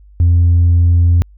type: tone with tanh clipping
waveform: triangle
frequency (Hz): 86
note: F2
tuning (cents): -26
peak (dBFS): -7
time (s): 0.2-1.22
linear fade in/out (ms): 0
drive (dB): 6
effects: added 50 Hz sine -39 dBFS peak until 1.37 s